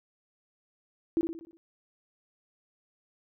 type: tone with echo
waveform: sine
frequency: 330 Hz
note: E4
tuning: 2 cents sharp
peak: -22 dBFS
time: 1.17-1.21 s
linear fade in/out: 0 ms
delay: 60 ms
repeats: 6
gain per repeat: -6 dB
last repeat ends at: 1.57 s
effects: none